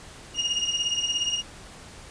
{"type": "beating tone pair", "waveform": "35% pulse", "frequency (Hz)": [2847, 2864], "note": ["F7", "F7"], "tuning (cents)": [33, 43], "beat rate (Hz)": 17, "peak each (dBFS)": [-26, -25], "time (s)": [0.34, 1.43], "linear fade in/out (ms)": 50, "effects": ["pink hiss -45 dBFS RMS until 2.1 s", "resampled to 22050 Hz"]}